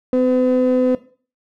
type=ring-modulated tone; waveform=triangle; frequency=380.6 Hz; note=F#4; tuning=49 cents sharp; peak=-7 dBFS; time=0.13-0.95 s; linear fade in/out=2 ms; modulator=126 Hz; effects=noise-tail reverb RT60 0.4 s tail -17 dB re dry + tanh soft clip ceiling -7 dBFS